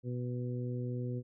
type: harmonic tone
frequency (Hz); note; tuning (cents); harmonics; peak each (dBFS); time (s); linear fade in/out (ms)
123.47; B2; 0; 1 / 2 / 3 / 4; -35 / -41 / -44 / -46; 0.03-1.23; 50
effects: none